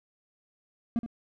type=tone with echo; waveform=triangle; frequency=233.1 Hz; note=A#3; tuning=in tune; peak=-22 dBFS; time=0.96-0.99 s; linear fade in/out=0 ms; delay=72 ms; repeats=1; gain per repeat=-10 dB; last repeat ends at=1.062 s; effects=none